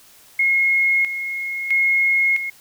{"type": "tone with tremolo", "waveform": "sine", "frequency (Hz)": 2159, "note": "C#7", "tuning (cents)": -46, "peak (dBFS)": -14, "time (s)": [0.39, 2.5], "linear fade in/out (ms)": 5, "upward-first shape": "square", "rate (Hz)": 0.76, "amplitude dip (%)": 65, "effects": ["white hiss -49 dBFS RMS until 2.6 s"]}